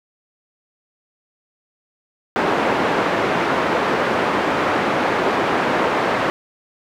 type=band-pass noise; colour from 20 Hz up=pink; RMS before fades=-19 dBFS; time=2.36-6.3 s; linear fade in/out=0 ms; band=300 to 1700 Hz; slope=12 dB/octave; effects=none